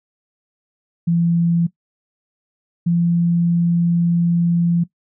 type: tone pair in turn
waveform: sine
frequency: 169.6 / 171.08 Hz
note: E3 / F3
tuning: +50 / -35 cents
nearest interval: unison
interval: 15 cents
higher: second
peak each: -13 dBFS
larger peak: neither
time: 1.07-1.67 / 2.86-4.84 s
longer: second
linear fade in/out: 10 ms
effects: noise-tail reverb RT60 0.1 s tail -18 dB re dry